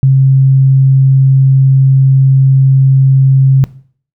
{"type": "tone", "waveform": "sine", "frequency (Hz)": 134.1, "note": "C3", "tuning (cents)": 43, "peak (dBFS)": -3, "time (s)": [0.03, 3.64], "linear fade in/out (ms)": 0, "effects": ["noise-tail reverb RT60 0.5 s tail -18 dB re dry"]}